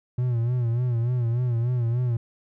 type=tone with vibrato; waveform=triangle; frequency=120.4 Hz; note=B2; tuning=44 cents flat; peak=-19 dBFS; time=0.18-2.17 s; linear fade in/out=5 ms; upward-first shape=sine; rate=3.4 Hz; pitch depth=81 cents each way; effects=none